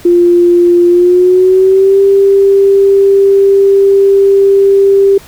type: tone with pitch glide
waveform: sine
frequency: 349.2 to 394.2 Hz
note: F4 to G4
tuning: 0 to +10 cents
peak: -3 dBFS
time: 0.05-5.18 s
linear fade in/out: 5 ms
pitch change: +210 cents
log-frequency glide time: 0.88-2.01 s
effects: pink hiss -36 dBFS RMS until 5.27 s